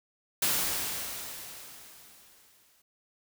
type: noise with exponential decay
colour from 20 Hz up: white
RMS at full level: -26 dBFS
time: 0.42-2.82 s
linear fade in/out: 5 ms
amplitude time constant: 520 ms
effects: none